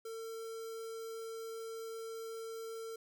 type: tone with notch filter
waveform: square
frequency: 451.3 Hz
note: A4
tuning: 44 cents sharp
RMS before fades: -44 dBFS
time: 0.05-2.96 s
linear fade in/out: 5 ms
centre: 2500 Hz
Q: 1.3
effects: none